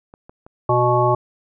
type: clicks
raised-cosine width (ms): 1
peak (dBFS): -27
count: 3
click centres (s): 0.139 / 0.295 / 0.465
type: harmonic tone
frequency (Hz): 122.6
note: B2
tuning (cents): -12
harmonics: 1 / 3 / 5 / 7 / 9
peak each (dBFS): -20 / -20 / -20 / -20 / -20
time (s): 0.69-1.15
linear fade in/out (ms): 5
effects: none